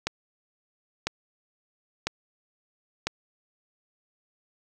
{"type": "click train", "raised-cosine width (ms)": 0.2, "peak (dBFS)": -9, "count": 4, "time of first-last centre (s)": [0.07, 3.07], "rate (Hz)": 1, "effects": []}